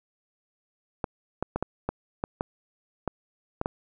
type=clicks; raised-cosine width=1 ms; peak=-13 dBFS; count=10; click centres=1.042 / 1.426 / 1.56 / 1.626 / 1.89 / 2.239 / 2.409 / 3.077 / 3.614 / 3.659 s; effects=none